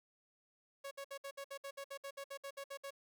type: tone bursts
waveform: sawtooth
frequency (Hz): 554.4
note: C#5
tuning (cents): 0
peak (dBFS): -40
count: 16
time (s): 0.84-2.907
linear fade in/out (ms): 10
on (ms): 72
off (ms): 61
effects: none